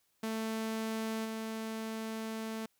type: tone with level steps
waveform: sawtooth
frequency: 221.7 Hz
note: A3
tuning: 13 cents sharp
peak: -30 / -33 dBFS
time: 0.23-2.66 s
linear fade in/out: 5 ms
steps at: 1.24 s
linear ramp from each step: 20 ms
effects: white hiss -75 dBFS RMS until 2.79 s